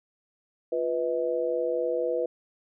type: tone with amplitude modulation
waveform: sine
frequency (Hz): 493.9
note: B4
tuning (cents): 0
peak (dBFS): -20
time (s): 0.72-2.26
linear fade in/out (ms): 5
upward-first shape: sine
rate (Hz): 144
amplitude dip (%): 100
effects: none